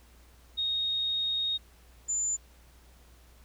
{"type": "tone pair in turn", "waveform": "sine", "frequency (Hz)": [3729, 7078], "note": ["A#7", "A8"], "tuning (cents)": [0, 9], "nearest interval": "major seventh", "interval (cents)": 1109, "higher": "second", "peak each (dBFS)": -27, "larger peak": "neither", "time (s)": [[0.57, 1.58], [2.08, 2.37]], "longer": "first", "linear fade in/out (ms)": 20, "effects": ["added 60 Hz sine -55 dBFS peak until 3.44 s", "pink hiss -61 dBFS RMS until 3.44 s"]}